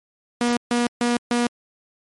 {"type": "tone bursts", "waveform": "sawtooth", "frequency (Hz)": 240.1, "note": "B3", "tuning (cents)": -49, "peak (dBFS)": -14, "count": 4, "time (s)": [0.41, 1.47], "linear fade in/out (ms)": 2, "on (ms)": 160, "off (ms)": 140, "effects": ["MP3 48 kbps"]}